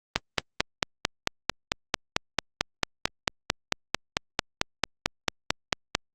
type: click train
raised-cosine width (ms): 0.2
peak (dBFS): -3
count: 27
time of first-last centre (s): 0.16-5.951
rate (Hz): 4.49
effects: Opus 32 kbps